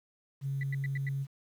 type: tone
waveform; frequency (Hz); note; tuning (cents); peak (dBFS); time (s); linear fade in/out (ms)
sine; 137.3; C#3; -16; -30; 0.41-1.27; 50
type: tone bursts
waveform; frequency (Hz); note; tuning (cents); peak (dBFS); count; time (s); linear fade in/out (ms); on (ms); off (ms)
sine; 1975.5; B6; 0; -35; 5; 0.61-1.089; 2; 23; 91
effects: tanh soft clip ceiling -25 dBFS + 10-bit